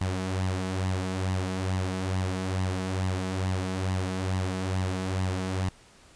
sawtooth tone with flanger, 93.5 Hz, F#2, 19 cents sharp, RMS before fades -29 dBFS, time 0.01-5.69 s, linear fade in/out 0 ms, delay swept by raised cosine 1 to 4.7 ms, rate 2.3 Hz, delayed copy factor +0.55, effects pink hiss -55 dBFS RMS until 6.15 s + resampled to 22050 Hz

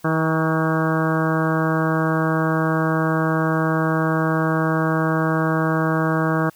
harmonic tone with a mistuned harmonic, 160 Hz, D#3, 49 cents sharp, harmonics 1 / 2 / 3 / 4 / 5 / 6 / 7 / 8 / 9 / 10, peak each -21 / -23 / -27 / -27 / -32 / -32 / -27 / -31 / -30 / -30 dBFS, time 0.04-6.5 s, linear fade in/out 10 ms, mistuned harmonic 6, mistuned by -42 cents, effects white hiss -53 dBFS RMS until 6.55 s

